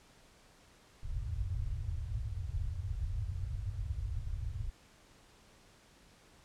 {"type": "low-pass noise", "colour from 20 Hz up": "white", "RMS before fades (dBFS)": -37, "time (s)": [1.03, 4.7], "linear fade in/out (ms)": 2, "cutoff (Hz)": 110, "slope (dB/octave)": 48, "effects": ["pink hiss -62 dBFS RMS until 6.44 s", "low-pass 9000 Hz 12 dB/octave"]}